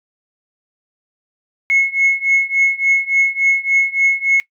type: tone with tremolo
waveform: sine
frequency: 2181 Hz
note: C#7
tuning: 29 cents flat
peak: -7 dBFS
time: 1.7-4.4 s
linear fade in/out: 0 ms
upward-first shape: triangle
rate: 3.5 Hz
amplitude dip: 95%
effects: noise-tail reverb RT60 0.1 s tail -19 dB re dry + tanh soft clip ceiling -6 dBFS